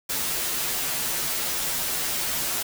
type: noise with comb filter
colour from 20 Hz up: white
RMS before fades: -27 dBFS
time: 0.09-2.63 s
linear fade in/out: 10 ms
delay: 10 ms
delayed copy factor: -0.9
effects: none